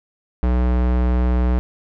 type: tone with low-pass filter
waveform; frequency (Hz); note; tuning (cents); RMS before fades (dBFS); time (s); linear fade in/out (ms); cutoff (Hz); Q
square; 61.6; B1; -4; -17; 0.43-1.59; 0; 1700; 0.51
effects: none